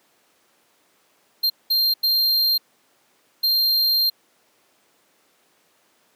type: tone bursts at uneven times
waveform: square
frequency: 4186 Hz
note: C8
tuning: in tune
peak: -17 dBFS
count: 4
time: 1.43-1.5 / 1.7-1.94 / 2.03-2.58 / 3.43-4.1 s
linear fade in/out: 10 ms
effects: pink hiss -61 dBFS RMS until 6.15 s + high-pass 300 Hz 12 dB/octave